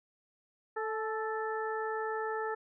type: harmonic tone with a mistuned harmonic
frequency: 440 Hz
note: A4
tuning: in tune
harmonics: 1 / 2 / 3 / 4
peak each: -35 / -38 / -40 / -41 dBFS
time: 0.76-2.55 s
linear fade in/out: 10 ms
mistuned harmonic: 2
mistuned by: -27 cents
effects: none